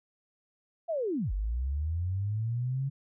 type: linear two-way sweep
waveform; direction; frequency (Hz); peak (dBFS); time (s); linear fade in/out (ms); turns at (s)
sine; down then up; 696 to 46.25 to 139.3; -28; 0.88-2.9; 20; 1.32
effects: none